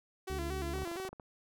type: tone with vibrato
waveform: sawtooth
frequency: 359.1 Hz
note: F4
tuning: 48 cents sharp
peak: -34 dBFS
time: 0.27-1.09 s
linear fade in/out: 10 ms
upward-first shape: square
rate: 4.3 Hz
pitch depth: 94 cents each way
type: harmonic tone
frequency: 71.3 Hz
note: C#2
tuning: 49 cents sharp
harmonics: 1 / 2 / 3 / 4 / 5 / 6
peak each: -38 / -45 / -51 / -48 / -56 / -53 dBFS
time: 0.3-0.84 s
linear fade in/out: 0 ms
type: clicks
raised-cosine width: 1 ms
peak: -32 dBFS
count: 11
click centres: 0.756 / 0.786 / 0.821 / 0.875 / 0.915 / 0.958 / 1 / 1.051 / 1.09 / 1.13 / 1.198 s
effects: none